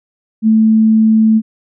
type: tone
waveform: sine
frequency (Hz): 220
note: A3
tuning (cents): 0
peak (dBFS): -6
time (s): 0.42-1.42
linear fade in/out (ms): 50
effects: none